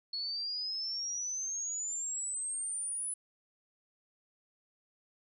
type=exponential sweep; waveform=sine; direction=up; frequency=4347 to 10090 Hz; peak=-34 dBFS; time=0.13-3.14 s; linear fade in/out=5 ms; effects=none